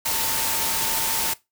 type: tone in noise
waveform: sine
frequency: 900 Hz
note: A5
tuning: 39 cents sharp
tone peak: -32 dBFS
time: 0.05-1.34 s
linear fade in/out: 10 ms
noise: white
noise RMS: -24 dBFS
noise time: 0.05-1.34 s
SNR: -11 dB
effects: noise-tail reverb RT60 0.2 s tail -19 dB re dry